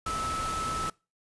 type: tone in noise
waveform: sine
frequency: 1306 Hz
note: E6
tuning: 17 cents flat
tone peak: -30 dBFS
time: 0.06-0.9 s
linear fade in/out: 5 ms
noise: pink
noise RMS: -36 dBFS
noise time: 0.06-0.9 s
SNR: +3 dB
effects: noise-tail reverb RT60 0.3 s tail -24 dB re dry + resampled to 24000 Hz